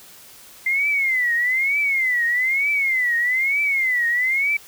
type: tone with vibrato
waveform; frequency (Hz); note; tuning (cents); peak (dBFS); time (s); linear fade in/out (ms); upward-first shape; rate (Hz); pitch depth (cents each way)
sine; 2080; C7; -11; -17; 0.66-4.57; 5; triangle; 1.1; 200
effects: white hiss -45 dBFS RMS until 4.67 s